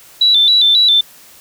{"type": "tone with vibrato", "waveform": "sine", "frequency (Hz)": 3729, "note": "A#7", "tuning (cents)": 0, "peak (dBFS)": -7, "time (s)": [0.21, 1.01], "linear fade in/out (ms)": 5, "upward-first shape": "square", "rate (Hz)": 3.7, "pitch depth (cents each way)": 87, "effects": ["white hiss -42 dBFS RMS until 1.4 s"]}